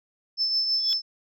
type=tone with tremolo; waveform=sine; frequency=5274 Hz; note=E8; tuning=in tune; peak=-19 dBFS; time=0.37-1.02 s; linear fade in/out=50 ms; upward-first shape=triangle; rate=6.1 Hz; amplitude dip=50%
type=tone with exponential growth; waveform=sine; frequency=3394 Hz; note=G#7; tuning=37 cents sharp; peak=-23 dBFS; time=0.76-0.93 s; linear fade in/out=0 ms; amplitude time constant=35 ms
effects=tanh soft clip ceiling -15 dBFS